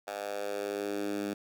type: tone with high-pass filter sweep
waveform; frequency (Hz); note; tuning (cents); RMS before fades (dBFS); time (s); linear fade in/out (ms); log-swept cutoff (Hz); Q
10% pulse; 101.7; G#2; -36; -35; 0.07-1.34; 10; 710 to 240; 2.5
effects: none